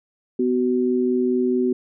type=tone pair together; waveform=sine; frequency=250 / 374.6 Hz; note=B3 / F#4; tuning=+21 / +21 cents; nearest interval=perfect fifth; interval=700 cents; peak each=-20 dBFS; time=0.39-1.73 s; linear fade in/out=5 ms; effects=none